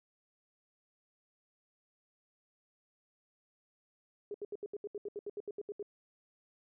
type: tone bursts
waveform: sine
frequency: 410.5 Hz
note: G#4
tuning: 20 cents flat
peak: -37 dBFS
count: 15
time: 4.31-5.827 s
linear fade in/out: 2 ms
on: 33 ms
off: 73 ms
effects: none